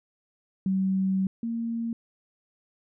sine tone pair in turn, 190.7 / 230.7 Hz, G3 / A#3, -47 / -18 cents, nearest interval minor third, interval 329 cents, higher second, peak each -22 / -27 dBFS, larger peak first, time 0.66-1.27 / 1.43-1.93 s, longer first, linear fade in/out 2 ms, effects none

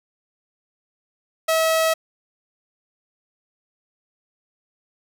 sawtooth tone, 645 Hz, E5, 38 cents flat, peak -13 dBFS, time 1.48-1.94 s, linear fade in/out 10 ms, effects none

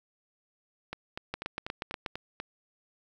two click trains, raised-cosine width 0.3 ms, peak -20 / -17 dBFS, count 7 / 7, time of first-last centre 0.93-2.401 / 1.34-2.062 s, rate 4.08 / 8.31 Hz, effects 9-bit

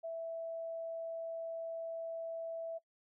sine tone, 659.3 Hz, E5, in tune, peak -38 dBFS, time 0.03-2.79 s, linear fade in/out 20 ms, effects noise-tail reverb RT60 0.1 s tail -24 dB re dry

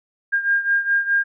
sine beating tone pair, 1609 / 1613.8 Hz, G6 / G6, +45 / +50 cents, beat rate 4.8 Hz, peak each -18 / -22 dBFS, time 0.32-1.24 s, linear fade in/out 20 ms, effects none

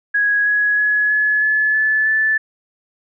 sine tone with pitch steps, 1661.2 / 1675.7 / 1690.2 / 1704.9 / 1719.8 / 1734.7 / 1749.8 Hz, G#6 / G#6 / G#6 / G#6 / A6 / A6 / A6, 0 / +15 / +30 / +45 / -40 / -25 / -10 cents, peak -13 dBFS, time 0.14-2.38 s, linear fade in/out 10 ms, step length 320 ms, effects none

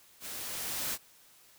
white noise with level ramp, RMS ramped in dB -42 to -33 dBFS, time 0.2-0.98 s, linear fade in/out 50 ms, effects white hiss -60 dBFS RMS until 1.58 s

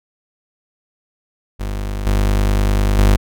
35% pulse tone with level steps, 50 Hz, G1, 35 cents sharp, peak -19 / -11 / -7 dBFS, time 1.59-3.17 s, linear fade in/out 20 ms, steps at 2.06 / 2.98 s, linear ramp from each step 5 ms, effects none

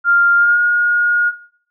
sine tone with pitch glide, 1396.9 to 1433.7 Hz, F6 to F6, 0 to +45 cents, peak -9 dBFS, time 0.04-1.33 s, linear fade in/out 50 ms, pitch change +45 cents, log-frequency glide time 0.36-0.59 s, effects noise-tail reverb RT60 0.6 s tail -19 dB re dry

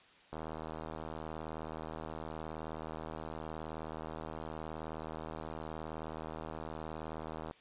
click train, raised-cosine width 1 ms, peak -28 dBFS, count 569, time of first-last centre 0.33-7.511 s, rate 79.1 Hz, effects white hiss -61 dBFS RMS until 7.6 s + resampled to 8000 Hz

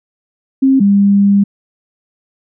sine tone pair in turn, 267.4 / 200.3 Hz, C4 / G3, +38 / +38 cents, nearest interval perfect fourth, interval 500 cents, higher first, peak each -6 dBFS, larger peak neither, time 0.62-0.8 / 0.8-1.44 s, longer second, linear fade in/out 10 ms, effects none

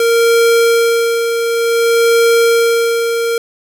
square tone with tremolo, 463.8 Hz, A#4, 9 cents flat, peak -8 dBFS, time 0-3.38 s, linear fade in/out 2 ms, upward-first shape sine, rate 0.55 Hz, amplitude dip 50%, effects none

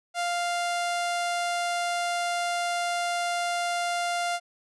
sawtooth tone, 698 Hz, F5, 1 cent flat, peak -22 dBFS, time 0.14-4.4 s, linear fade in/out 50 ms, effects resampled to 24000 Hz

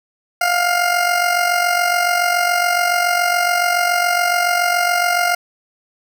20% pulse tone with amplitude modulation, 705 Hz, F5, 16 cents sharp, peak -7 dBFS, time 0.41-5.35 s, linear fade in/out 5 ms, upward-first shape sine, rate 47.1 Hz, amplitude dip 55%, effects none

